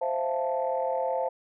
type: chord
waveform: sine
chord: F major seventh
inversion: second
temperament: equal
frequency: 523.3 / 659.3 / 698.5 / 880 Hz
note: C5 / E5 / F5 / A5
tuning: 0 / 0 / 0 / 0 cents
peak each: -28 / -32 / -33 / -31 dBFS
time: 0.01-1.29 s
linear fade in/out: 10 ms
effects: tanh soft clip ceiling -16 dBFS